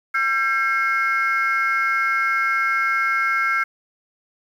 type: tone cluster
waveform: sine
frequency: 1350 / 1595 / 2158 Hz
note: E6 / G6 / C#7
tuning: +41 / +30 / -47 cents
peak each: -21 dBFS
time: 0.14-3.64 s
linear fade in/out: 10 ms
effects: tanh soft clip ceiling -11 dBFS + 8-bit